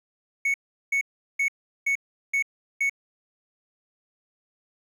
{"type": "tone bursts", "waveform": "triangle", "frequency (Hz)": 2216, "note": "C#7", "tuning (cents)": -1, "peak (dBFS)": -19, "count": 6, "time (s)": [0.45, 2.896], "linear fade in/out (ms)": 5, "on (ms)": 91, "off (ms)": 380, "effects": ["10-bit"]}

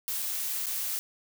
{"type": "noise with dropouts", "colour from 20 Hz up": "blue", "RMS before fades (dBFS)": -32, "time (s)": [0.08, 0.99], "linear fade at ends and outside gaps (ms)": 0, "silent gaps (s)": [[0.221, 0.225], [0.659, 0.667]], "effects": []}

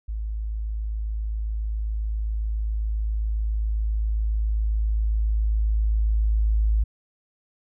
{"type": "tone with level ramp", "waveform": "sine", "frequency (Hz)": 53.7, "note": "A1", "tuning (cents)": -41, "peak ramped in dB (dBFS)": [-26, -17], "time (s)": [0.08, 6.84], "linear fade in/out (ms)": 10, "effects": []}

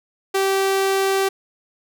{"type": "tone", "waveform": "sawtooth", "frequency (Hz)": 388, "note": "G4", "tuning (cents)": -18, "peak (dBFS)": -13, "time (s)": [0.34, 1.29], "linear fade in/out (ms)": 10, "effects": []}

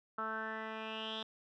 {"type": "tone with low-pass filter sweep", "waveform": "10% pulse", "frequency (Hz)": 220, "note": "A3", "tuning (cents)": 0, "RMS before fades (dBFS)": -41, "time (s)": [0.18, 1.23], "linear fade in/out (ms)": 5, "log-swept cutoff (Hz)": [1300, 3600], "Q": 6.7, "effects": []}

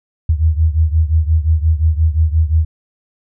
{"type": "beating tone pair", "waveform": "sine", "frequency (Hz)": [77.78, 83.48], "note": ["D#2", "E2"], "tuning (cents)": [0, 22], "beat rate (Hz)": 5.7, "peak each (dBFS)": [-12, -15], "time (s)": [0.29, 2.65], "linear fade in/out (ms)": 5, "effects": []}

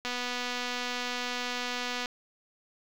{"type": "click train", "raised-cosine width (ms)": 0.2, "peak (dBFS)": -16, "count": 495, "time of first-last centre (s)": [0.05, 2.058], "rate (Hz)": 246, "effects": ["low-pass 6000 Hz 12 dB/octave", "7-bit"]}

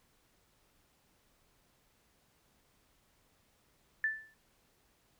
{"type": "tone with exponential decay", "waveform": "sine", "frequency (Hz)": 1760, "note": "A6", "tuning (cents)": 0, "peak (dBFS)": -26, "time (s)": [4.04, 4.34], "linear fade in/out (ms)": 1, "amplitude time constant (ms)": 65, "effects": ["pink hiss -71 dBFS RMS until 5.19 s"]}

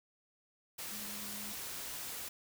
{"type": "tone in noise", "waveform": "sine", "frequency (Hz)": 207.7, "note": "G#3", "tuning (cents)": 0, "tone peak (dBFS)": -50, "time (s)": [0.91, 1.53], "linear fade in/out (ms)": 10, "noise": "white", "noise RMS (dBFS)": -43, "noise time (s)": [0.78, 2.29], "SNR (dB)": -10, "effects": []}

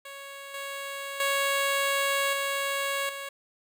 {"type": "tone with level steps", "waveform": "10% pulse", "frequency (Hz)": 554.4, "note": "C#5", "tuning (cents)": 0, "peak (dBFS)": [-32, -26, -16, -19, -27], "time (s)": [0.05, 3.29], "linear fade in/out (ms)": 5, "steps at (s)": [0.54, 1.2, 2.33, 3.09], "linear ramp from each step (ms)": 2, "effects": []}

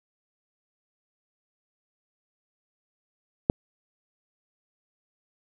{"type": "click", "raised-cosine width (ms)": 2, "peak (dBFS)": -5, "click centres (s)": 3.499, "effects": []}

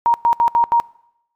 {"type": "tone bursts at uneven times", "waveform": "sine", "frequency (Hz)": 939, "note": "A#5", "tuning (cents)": 12, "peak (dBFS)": -10, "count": 5, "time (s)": [[0.06, 0.14], [0.25, 0.33], [0.4, 0.48], [0.55, 0.64], [0.72, 0.8]], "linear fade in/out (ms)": 0, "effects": ["noise-tail reverb RT60 0.8 s tail -23 dB re dry", "MP3 96 kbps"]}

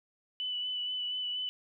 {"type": "tone with vibrato", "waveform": "sine", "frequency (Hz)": 2983, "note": "F#7", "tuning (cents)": 13, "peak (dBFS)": -32, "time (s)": [0.4, 1.49], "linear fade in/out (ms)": 0, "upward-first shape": "sine", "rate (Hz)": 4.2, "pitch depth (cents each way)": 18, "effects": []}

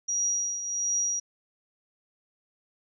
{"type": "tone with tremolo", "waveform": "sine", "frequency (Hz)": 5750, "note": "F8", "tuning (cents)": 50, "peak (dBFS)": -23, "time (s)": [0.08, 1.2], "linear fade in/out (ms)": 10, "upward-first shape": "triangle", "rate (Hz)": 1.4, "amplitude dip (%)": 65, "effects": []}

